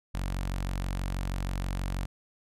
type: tone with notch filter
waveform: sawtooth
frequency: 46.25 Hz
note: F#1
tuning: in tune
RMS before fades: -32 dBFS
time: 0.14-2.06 s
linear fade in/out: 10 ms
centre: 400 Hz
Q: 1.5
effects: resampled to 32000 Hz